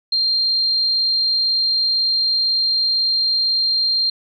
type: tone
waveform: sine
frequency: 4186 Hz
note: C8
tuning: in tune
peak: -15 dBFS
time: 0.12-4.1 s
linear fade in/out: 5 ms
effects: none